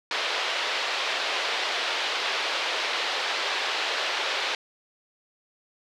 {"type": "band-pass noise", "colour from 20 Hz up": "white", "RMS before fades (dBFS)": -28, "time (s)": [0.11, 4.55], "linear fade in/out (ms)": 2, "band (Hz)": [420, 4100], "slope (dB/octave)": 24, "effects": []}